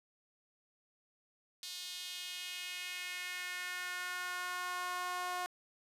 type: tone with high-pass filter sweep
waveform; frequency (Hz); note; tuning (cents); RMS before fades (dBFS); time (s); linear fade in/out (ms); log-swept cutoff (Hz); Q
sawtooth; 360.5; F#4; -45; -41; 1.63-5.46; 0; 4000 to 850; 2.3
effects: resampled to 32000 Hz + 11-bit